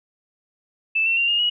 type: tone with pitch steps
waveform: sine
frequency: 2637 / 2702 / 2768 / 2836 / 2906 Hz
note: E7 / E7 / F7 / F7 / F#7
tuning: 0 / +42 / -16 / +26 / -32 cents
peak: -17 dBFS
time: 0.95-1.5 s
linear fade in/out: 10 ms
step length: 110 ms
effects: none